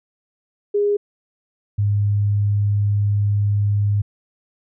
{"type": "tone pair in turn", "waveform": "sine", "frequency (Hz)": [410, 102.5], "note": ["G#4", "G#2"], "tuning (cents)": [-22, -22], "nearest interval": "2 octaves", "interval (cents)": 2400, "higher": "first", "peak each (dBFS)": -15, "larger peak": "neither", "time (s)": [[0.74, 0.97], [1.78, 4.02]], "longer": "second", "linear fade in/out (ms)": 10, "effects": []}